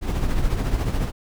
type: noise with tremolo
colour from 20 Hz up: brown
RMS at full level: -19 dBFS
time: 0.01-1.12 s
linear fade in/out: 50 ms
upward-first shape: triangle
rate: 14 Hz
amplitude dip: 60%
effects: none